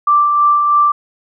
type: tone with tremolo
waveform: sine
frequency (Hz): 1174.7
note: D6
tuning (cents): 0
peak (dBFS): -7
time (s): 0.07-0.92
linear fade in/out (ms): 5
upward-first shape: sine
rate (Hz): 3.1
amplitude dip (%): 35
effects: none